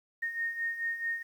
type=beating tone pair; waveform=sine; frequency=1843 / 1847.6 Hz; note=A#6 / A#6; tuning=-20 / -16 cents; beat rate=4.6 Hz; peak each=-38 / -32 dBFS; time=0.22-1.23 s; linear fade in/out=10 ms; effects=10-bit